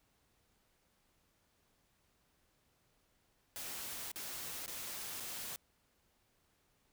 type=noise with dropouts; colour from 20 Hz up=white; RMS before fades=-44 dBFS; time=3.56-5.56 s; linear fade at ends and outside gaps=0 ms; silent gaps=4.116-4.159 / 4.661-4.679 / 5.2-5.204 s; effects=pink hiss -75 dBFS RMS until 6.92 s